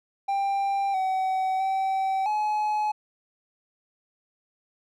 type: tone with pitch steps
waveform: triangle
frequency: 791 / 757 / 769 / 848 Hz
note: G5 / F#5 / G5 / G#5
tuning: +15 / +39 / -33 / +36 cents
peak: -21 dBFS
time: 0.28-2.92 s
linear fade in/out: 10 ms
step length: 660 ms
effects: none